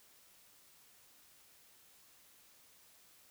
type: silence
effects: white hiss -64 dBFS RMS until 3.3 s